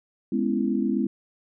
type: chord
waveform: sine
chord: C# minor seventh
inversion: second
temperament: just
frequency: 207.9 / 249.5 / 277.2 / 332.6 Hz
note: G#3 / B3 / C#4 / E4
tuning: +2 / +18 / 0 / +16 cents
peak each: -26 / -26 / -29 / -28 dBFS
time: 0.32-1.07 s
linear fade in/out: 5 ms
effects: none